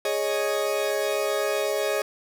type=chord; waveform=40% pulse; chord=Ab suspended fourth; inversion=none; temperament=equal; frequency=415.3 / 554.4 / 622.3 Hz; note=Ab4 / Db5 / Eb5; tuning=0 / 0 / 0 cents; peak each=-27 dBFS; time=0.05-2.02 s; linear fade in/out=2 ms; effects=none